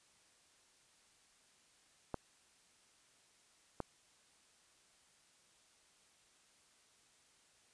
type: clicks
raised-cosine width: 1 ms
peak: -24 dBFS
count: 2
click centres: 2.143 / 3.803 s
effects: white hiss -69 dBFS RMS until 7.73 s + resampled to 22050 Hz